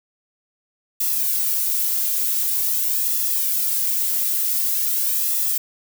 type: noise with flanger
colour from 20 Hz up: violet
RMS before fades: -21 dBFS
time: 1-5.58 s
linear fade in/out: 5 ms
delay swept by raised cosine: 1.3 to 2.7 ms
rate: 0.46 Hz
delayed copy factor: -0.7
effects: none